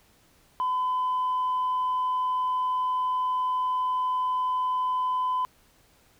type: tone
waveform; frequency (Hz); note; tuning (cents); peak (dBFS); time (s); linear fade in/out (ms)
sine; 1011; B5; +40; -22; 0.6-5.45; 0
effects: tanh soft clip ceiling -21 dBFS + pink hiss -61 dBFS RMS until 6.19 s